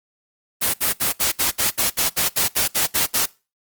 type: noise bursts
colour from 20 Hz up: white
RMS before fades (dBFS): -19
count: 14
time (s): 0.61-3.262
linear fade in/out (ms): 20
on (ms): 130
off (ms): 64
effects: noise-tail reverb RT60 0.3 s tail -22 dB re dry + Opus 24 kbps